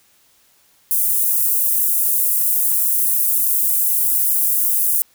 pink high-pass noise, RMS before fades -17 dBFS, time 0.91-5.02 s, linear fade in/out 0 ms, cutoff 11000 Hz, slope 24 dB/octave, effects white hiss -56 dBFS RMS until 5.14 s

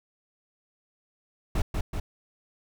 brown noise with echo, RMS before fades -24 dBFS, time 1.55-1.62 s, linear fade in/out 5 ms, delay 190 ms, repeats 2, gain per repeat -3 dB, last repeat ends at 2 s, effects none

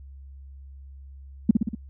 sine tone with echo, 218.5 Hz, A3, 12 cents flat, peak -10 dBFS, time 1.49-1.51 s, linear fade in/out 5 ms, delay 60 ms, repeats 4, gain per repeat -4 dB, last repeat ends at 1.75 s, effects added 68 Hz sine -41 dBFS peak until 1.89 s

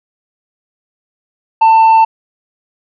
sine tone with tanh clipping, 893 Hz, A5, 25 cents sharp, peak -5 dBFS, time 1.61-2.05 s, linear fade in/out 10 ms, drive 3 dB, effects none

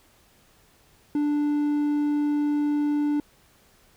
triangle tone, 294 Hz, D4, 2 cents sharp, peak -19 dBFS, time 1.15-3.2 s, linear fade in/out 2 ms, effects pink hiss -59 dBFS RMS until 3.96 s

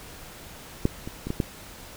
clicks, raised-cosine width 3 ms, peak -7 / -20 / -18 / -14 / -10 dBFS, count 5, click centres 0.854 / 1.075 / 1.27 / 1.304 / 1.402 s, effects pink hiss -44 dBFS RMS until 1.96 s

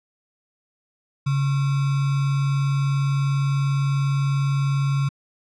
sine tone with sample-and-hold, 138.59 Hz, C#3, in tune, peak -18 dBFS, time 1.26-5.09 s, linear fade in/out 10 ms, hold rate 1225 Hz, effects low-pass 6000 Hz 12 dB/octave

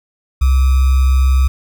sine tone with sample-and-hold, 65.7 Hz, C2, 8 cents sharp, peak -8 dBFS, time 0.41-1.48 s, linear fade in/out 10 ms, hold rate 1225 Hz, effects none

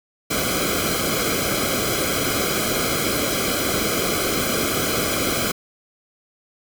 pink noise with comb filter, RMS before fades -22 dBFS, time 0.3-5.52 s, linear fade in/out 10 ms, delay 1.1 ms, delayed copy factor -1, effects none

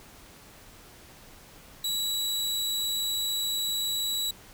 sawtooth tone, 3909 Hz, B7, 19 cents flat, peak -24 dBFS, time 1.84-4.31 s, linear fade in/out 5 ms, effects pink hiss -51 dBFS RMS until 4.53 s

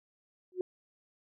sine tone with exponential growth, 365.8 Hz, F#4, 20 cents flat, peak -25 dBFS, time 0.52-0.61 s, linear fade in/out 1 ms, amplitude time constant 19 ms, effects none

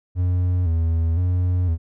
triangle tone with vibrato, 86 Hz, F2, 26 cents flat, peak -15 dBFS, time 0.15-1.78 s, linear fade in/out 50 ms, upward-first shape square, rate 0.98 Hz, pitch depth 79 cents each way, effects none

